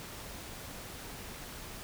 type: noise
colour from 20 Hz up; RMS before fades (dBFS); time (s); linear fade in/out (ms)
pink; -45; 0-1.83; 0
effects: none